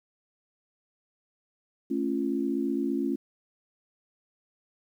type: chord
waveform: sine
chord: A augmented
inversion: none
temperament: just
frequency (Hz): 220 / 275 / 343.8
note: A3 / C#4 / E#4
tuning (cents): 0 / -14 / -27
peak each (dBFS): -32 / -28 / -31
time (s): 1.9-3.16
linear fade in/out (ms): 10
effects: 10-bit